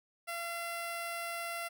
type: tone with notch filter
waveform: 10% pulse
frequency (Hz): 682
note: F5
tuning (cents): -41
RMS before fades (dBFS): -39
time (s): 0.27-1.69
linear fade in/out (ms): 20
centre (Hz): 3700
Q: 1.9
effects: none